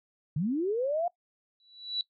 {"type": "linear sweep", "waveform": "sine", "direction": "up", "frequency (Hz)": [134.7, 715], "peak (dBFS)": -26, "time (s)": [0.36, 1.08], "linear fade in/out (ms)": 5}
{"type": "tone with exponential growth", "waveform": "sine", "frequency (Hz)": 3939, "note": "B7", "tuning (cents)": -5, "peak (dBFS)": -25, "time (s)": [1.6, 2.01], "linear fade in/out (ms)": 1, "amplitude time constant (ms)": 87}
{"effects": ["noise-tail reverb RT60 0.1 s tail -20 dB re dry"]}